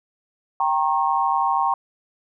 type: chord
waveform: sine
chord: G diminished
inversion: none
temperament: equal with one note detuned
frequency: 784 / 932.3 / 1084.7 Hz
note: G5 / Bb5 / Db6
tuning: 0 / 0 / -38 cents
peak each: -22 dBFS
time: 0.6-1.74 s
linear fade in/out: 2 ms
effects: none